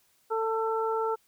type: harmonic tone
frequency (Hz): 446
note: A4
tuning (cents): +23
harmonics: 1 / 2 / 3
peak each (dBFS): -28 / -31 / -33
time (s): 0.3-1.16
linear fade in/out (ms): 20
effects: white hiss -67 dBFS RMS until 1.27 s